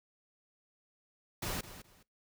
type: noise with echo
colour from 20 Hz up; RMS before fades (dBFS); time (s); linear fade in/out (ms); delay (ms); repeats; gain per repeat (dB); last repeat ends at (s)
pink; -37; 1.42-1.61; 5; 210; 2; -13; 2.03
effects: noise-tail reverb RT60 0.2 s tail -22 dB re dry